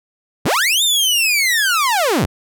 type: linear two-way sweep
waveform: sawtooth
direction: up then down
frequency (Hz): 51.1 to 3675 to 51.1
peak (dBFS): -10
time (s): 0.45-2.26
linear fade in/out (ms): 10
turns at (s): 0.83
effects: none